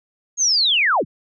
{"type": "linear sweep", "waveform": "sine", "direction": "down", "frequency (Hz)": [6645, 71.2], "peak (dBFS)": -14, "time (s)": [0.37, 1.05], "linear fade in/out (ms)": 50, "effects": []}